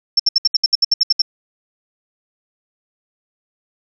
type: tone bursts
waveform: sine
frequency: 5390 Hz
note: E8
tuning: 38 cents sharp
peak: -9 dBFS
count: 12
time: 0.17-1.219 s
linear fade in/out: 5 ms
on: 26 ms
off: 67 ms
effects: none